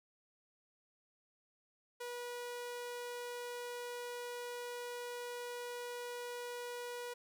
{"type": "tone", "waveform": "sawtooth", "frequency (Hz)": 485.4, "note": "B4", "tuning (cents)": -30, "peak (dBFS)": -38, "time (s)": [2, 7.14], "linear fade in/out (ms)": 10, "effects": []}